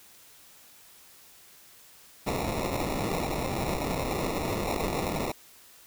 blue noise with sample-and-hold, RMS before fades -30 dBFS, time 2.26-5.32 s, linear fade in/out 10 ms, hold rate 1575 Hz, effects white hiss -54 dBFS RMS until 5.86 s

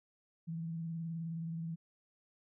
sine tone with vibrato, 164.81 Hz, E3, in tune, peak -37 dBFS, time 0.47-1.76 s, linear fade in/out 20 ms, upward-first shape sine, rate 19 Hz, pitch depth 37 cents each way, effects none

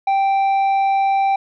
triangle tone with tanh clipping, 783 Hz, G5, 2 cents flat, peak -15 dBFS, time 0.07-1.36 s, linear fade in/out 5 ms, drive 10 dB, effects none

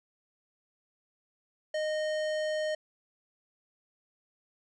sine tone with tanh clipping, 617 Hz, D#5, 15 cents flat, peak -31 dBFS, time 1.74-2.75 s, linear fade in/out 5 ms, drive 18 dB, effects resampled to 22050 Hz

